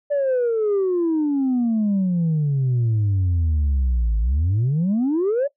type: exponential two-way sweep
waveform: sine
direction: down then up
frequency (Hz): 587.3 to 52.7 to 587.3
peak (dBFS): -15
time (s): 0.1-5.48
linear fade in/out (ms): 20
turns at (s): 4.19
effects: noise-tail reverb RT60 0.1 s tail -17 dB re dry + tanh soft clip ceiling -15 dBFS